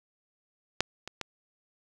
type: clicks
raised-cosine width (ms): 0.2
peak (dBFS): -6 / -21 / -16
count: 3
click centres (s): 0.806 / 1.076 / 1.213
effects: 8-bit